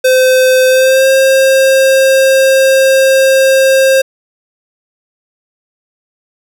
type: tone with pitch glide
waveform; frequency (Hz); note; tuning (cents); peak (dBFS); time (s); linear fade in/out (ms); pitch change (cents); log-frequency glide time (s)
square; 515 to 532.9; C5 to C5; -28 to +32; -6; 0.04-4.02; 10; +60; 0.68-1.07
effects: none